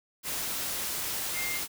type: tone in noise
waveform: sine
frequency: 2109 Hz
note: C7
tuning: 13 cents sharp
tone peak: -33 dBFS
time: 1.33-1.61 s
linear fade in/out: 50 ms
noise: white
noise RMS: -33 dBFS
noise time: 0.23-1.68 s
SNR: -3 dB
effects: none